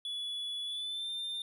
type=tone with pitch glide; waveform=triangle; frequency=3415 to 3597 Hz; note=G#7 to A7; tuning=+48 to +37 cents; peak=-34 dBFS; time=0.05-1.42 s; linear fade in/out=2 ms; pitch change=+89 cents; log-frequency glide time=0.65-1.12 s; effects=none